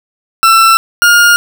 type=tone pair in turn; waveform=40% pulse; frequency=1339 / 1418.6 Hz; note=E6 / F6; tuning=+27 / +27 cents; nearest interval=minor second; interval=100 cents; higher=second; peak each=-3 dBFS; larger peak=neither; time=0.43-0.77 / 1.02-1.36 s; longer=neither; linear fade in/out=0 ms; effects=none